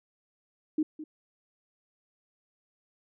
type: tone with echo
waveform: sine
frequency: 308.8 Hz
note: D#4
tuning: 13 cents flat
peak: -23 dBFS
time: 0.78-0.83 s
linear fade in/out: 5 ms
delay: 210 ms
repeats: 1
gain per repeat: -14 dB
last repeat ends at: 1.04 s
effects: none